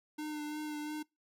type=tone with vibrato; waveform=square; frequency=301.5 Hz; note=D4; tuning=46 cents sharp; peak=-38 dBFS; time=0.18-1.03 s; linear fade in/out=10 ms; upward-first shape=sine; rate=2.9 Hz; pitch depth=20 cents each way; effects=noise-tail reverb RT60 0.2 s tail -24 dB re dry